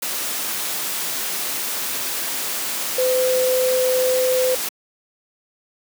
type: tone in noise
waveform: sine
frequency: 510 Hz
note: C5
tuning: 44 cents flat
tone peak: -16 dBFS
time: 2.98-4.55 s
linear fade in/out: 5 ms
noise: white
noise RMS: -25 dBFS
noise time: 0.02-4.69 s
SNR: +6 dB
effects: high-pass 200 Hz 12 dB/octave